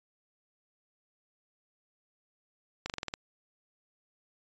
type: slowing click train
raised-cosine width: 0.2 ms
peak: -17 dBFS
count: 7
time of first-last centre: 2.86-3.139 s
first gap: 38 ms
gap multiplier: 1.08
effects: resampled to 16000 Hz